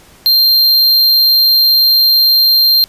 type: tone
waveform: square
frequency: 4177 Hz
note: C8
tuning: 4 cents flat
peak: -7 dBFS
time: 0.26-2.84 s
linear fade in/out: 0 ms
effects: pink hiss -43 dBFS RMS until 2.88 s + resampled to 32000 Hz